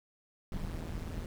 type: noise with amplitude modulation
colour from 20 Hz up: brown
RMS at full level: -35 dBFS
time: 0.52-1.26 s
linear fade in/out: 2 ms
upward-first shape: sine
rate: 164 Hz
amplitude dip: 80%
effects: none